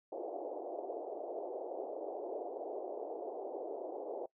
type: band-pass noise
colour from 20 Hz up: pink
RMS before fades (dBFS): -42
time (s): 0.12-4.26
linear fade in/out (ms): 5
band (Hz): 350 to 750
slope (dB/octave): 48
effects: noise-tail reverb RT60 0.1 s tail -22 dB re dry